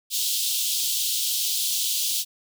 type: high-pass noise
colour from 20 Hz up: pink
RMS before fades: -25 dBFS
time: 0.1-2.25 s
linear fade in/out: 50 ms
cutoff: 3100 Hz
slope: 48 dB/octave
effects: none